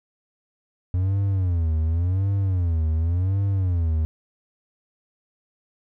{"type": "tone with vibrato", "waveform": "triangle", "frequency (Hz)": 88.5, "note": "F2", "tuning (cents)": 23, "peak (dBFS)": -17, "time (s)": [0.94, 4.05], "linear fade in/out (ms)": 0, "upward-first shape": "sine", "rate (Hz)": 0.9, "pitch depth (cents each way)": 200, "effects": []}